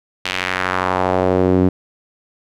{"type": "tone with band-pass filter sweep", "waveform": "sawtooth", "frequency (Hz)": 92.3, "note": "F#2", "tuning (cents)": -4, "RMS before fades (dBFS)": -17, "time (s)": [0.25, 1.69], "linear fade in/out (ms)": 5, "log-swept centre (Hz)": [3000, 270], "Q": 1.6, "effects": []}